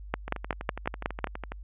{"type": "two click trains", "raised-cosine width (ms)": 0.5, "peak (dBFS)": [-20, -11], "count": [16, 7], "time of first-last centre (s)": [[0.28, 1.52], [0.14, 1.243]], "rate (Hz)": [12.1, 5.44], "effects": ["added 50 Hz sine -40 dBFS peak until 1.63 s", "resampled to 8000 Hz"]}